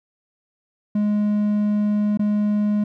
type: tone with dropouts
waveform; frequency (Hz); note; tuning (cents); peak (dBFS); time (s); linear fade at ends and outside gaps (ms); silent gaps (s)
triangle; 208.5; G#3; +7; -15; 0.95-2.84; 5; 2.174-2.193
effects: none